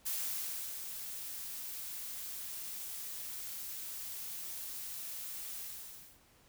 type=noise with ADSR envelope; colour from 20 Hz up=blue; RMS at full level=-36 dBFS; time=0.05-6.2 s; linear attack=18 ms; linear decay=700 ms; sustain=-7 dB; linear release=620 ms; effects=pink hiss -65 dBFS RMS until 6.48 s